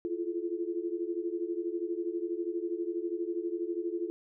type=tone cluster; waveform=sine; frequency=337.3 / 349.6 / 431.1 Hz; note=E4 / F4 / A4; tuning=+40 / +2 / -35 cents; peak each=-35 / -34 / -40 dBFS; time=0.05-4.1 s; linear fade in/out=0 ms; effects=none